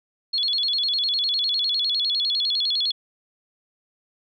sine tone with vibrato, 3821 Hz, A#7, 42 cents sharp, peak -20 dBFS, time 0.33-2.92 s, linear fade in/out 10 ms, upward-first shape square, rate 9.9 Hz, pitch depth 200 cents each way, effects none

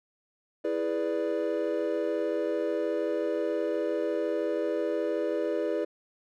triangle chord, E dominant seventh, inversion none, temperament equal, 329.6 / 415.3 / 493.9 / 587.3 Hz, E4 / G#4 / B4 / D5, 0 / 0 / 0 / 0 cents, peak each -30 dBFS, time 0.64-5.85 s, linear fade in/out 10 ms, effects tanh soft clip ceiling -14 dBFS

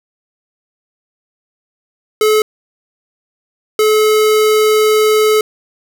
square tone bursts at uneven times, 430 Hz, A4, 40 cents flat, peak -9 dBFS, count 2, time 2.21-2.42 / 3.79-5.41 s, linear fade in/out 2 ms, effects none

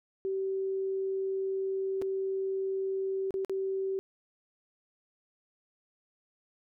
sine tone with dropouts, 385 Hz, G4, 31 cents flat, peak -29 dBFS, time 0.25-3.99 s, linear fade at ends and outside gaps 0 ms, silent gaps 2.016-2.021 / 3.307-3.341 / 3.448-3.496 s, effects none

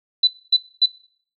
sine tone bursts, 3993 Hz, B7, 18 cents sharp, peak -11 dBFS, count 3, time 0.23-0.859 s, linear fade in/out 5 ms, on 43 ms, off 250 ms, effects noise-tail reverb RT60 0.5 s tail -17 dB re dry

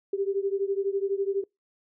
sine beating tone pair, 390 / 402 Hz, G4 / G4, -9 / +44 cents, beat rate 12 Hz, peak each -27 / -29 dBFS, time 0.13-1.44 s, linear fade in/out 5 ms, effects noise-tail reverb RT60 0.2 s tail -26 dB re dry

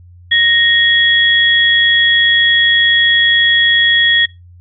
sine tone pair together, 1864.7 / 3334 Hz, A#6 / G#7, 0 / +6 cents, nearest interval minor seventh, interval 1006 cents, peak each -11 dBFS, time 0.31-4.26 s, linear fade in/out 10 ms, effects noise-tail reverb RT60 0.2 s tail -20 dB re dry + added 88 Hz sine -37 dBFS peak until 4.6 s

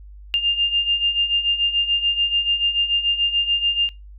sine beating tone pair, 2800 / 2806.9 Hz, F7 / F7, +4 / +8 cents, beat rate 6.9 Hz, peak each -23 / -18 dBFS, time 0.34-3.89 s, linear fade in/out 0 ms, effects noise-tail reverb RT60 0.2 s tail -21 dB re dry + added 50 Hz sine -38 dBFS peak until 4.18 s

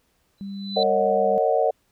sine tone with exponential growth, 3997 Hz, B7, 20 cents sharp, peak -22 dBFS, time 0.38-0.83 s, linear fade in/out 1 ms, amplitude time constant 96 ms
sine tone with pitch glide, 197.7 to 198.96 Hz, G3 to G3, +15 to +26 cents, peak -30 dBFS, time 0.41-1.38 s, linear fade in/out 0 ms, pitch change +11 cents, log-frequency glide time 0.54-0.81 s
sine chord, D# minor seventh, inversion second, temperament equal with one note detuned, 457.4 / 554.4 / 622.3 / 740 Hz, A#4 / C#5 / D#5 / F#5, -33 / 0 / 0 / 0 cents, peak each -23 dBFS, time 0.76-1.71 s, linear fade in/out 10 ms
effects pink hiss -67 dBFS RMS until 1.91 s

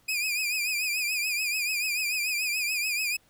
sawtooth tone with vibrato, 2460 Hz, D#7, 20 cents flat, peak -23 dBFS, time 0.08-3.17 s, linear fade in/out 10 ms, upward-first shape triangle, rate 6.9 Hz, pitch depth 100 cents each way, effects pink hiss -64 dBFS RMS until 3.29 s

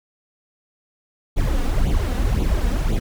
brown noise with flanger, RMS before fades -19 dBFS, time 1.36-3 s, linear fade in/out 20 ms, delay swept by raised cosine 0.28 to 4.18 ms, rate 1.9 Hz, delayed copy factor +0.8, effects none

